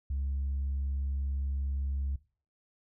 sine tone, 68.7 Hz, C#2, 15 cents flat, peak -28 dBFS, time 0.1-2.16 s, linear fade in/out 5 ms, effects noise-tail reverb RT60 0.4 s tail -21 dB re dry + tanh soft clip ceiling -27 dBFS

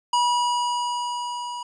square tone with level ramp, 969 Hz, B5, 33 cents flat, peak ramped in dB -18 to -31 dBFS, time 0.13-1.63 s, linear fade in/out 5 ms, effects resampled to 22050 Hz + 10-bit

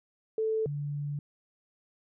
sine tone pair in turn, 440 / 144.98 Hz, A4 / D3, 0 / -22 cents, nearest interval octave + perfect fifth, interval 1922 cents, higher first, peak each -26 / -31 dBFS, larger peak first, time 0.38-0.66 / 0.66-1.19 s, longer second, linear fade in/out 2 ms, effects none

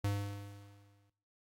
square tone with exponential decay, 101 Hz, G#2, 48 cents flat, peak -31 dBFS, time 0.04-1.1 s, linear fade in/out 5 ms, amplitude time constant 230 ms, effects noise-tail reverb RT60 0.5 s tail -19 dB re dry + AAC 48 kbps

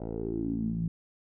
10% pulse tone with low-pass filter sweep, 56.1 Hz, A1, 34 cents sharp, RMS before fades -32 dBFS, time 0-0.88 s, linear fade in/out 5 ms, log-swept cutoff 590 to 160 Hz, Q 6.2, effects none

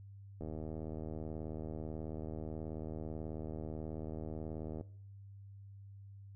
click train, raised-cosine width 2 ms, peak -30 dBFS, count 346, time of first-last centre 0.41-4.811 s, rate 78.4 Hz, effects noise-tail reverb RT60 0.6 s tail -19 dB re dry + added 99 Hz sine -50 dBFS peak until 6.35 s

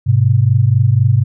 sine tone pair together, 104 / 128 Hz, G#2 / C3, +3 / -38 cents, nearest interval major third, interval 359 cents, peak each -11 dBFS, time 0.06-1.24 s, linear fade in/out 20 ms, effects none

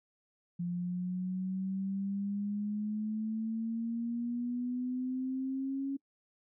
sine exponential sweep, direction up, 173.7 to 276 Hz, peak -32 dBFS, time 0.59-5.97 s, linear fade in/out 10 ms, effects noise-tail reverb RT60 0.1 s tail -24 dB re dry

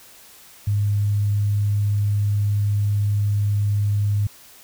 sine tone, 102.7 Hz, G#2, 19 cents flat, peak -17 dBFS, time 0.67-4.27 s, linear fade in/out 5 ms, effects white hiss -47 dBFS RMS until 4.63 s

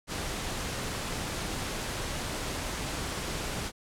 pink noise, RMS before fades -34 dBFS, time 0.07-3.72 s, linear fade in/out 50 ms, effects low-pass 10000 Hz 12 dB/octave

